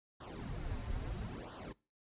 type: noise with flanger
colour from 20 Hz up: brown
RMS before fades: -42 dBFS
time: 0.2-1.73 s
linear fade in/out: 10 ms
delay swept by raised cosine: 0.42 to 6.32 ms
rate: 0.75 Hz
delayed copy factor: -0.95
effects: noise-tail reverb RT60 0.3 s tail -22 dB re dry + resampled to 8000 Hz